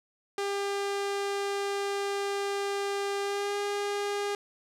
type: tone with pitch glide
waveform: sawtooth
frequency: 400 to 406.5 Hz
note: G4 to G#4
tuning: +35 to -37 cents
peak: -25 dBFS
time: 0.38-4.35 s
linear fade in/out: 2 ms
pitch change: +28 cents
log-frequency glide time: 3.22-3.57 s
effects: low-pass 9000 Hz 12 dB/octave + 11-bit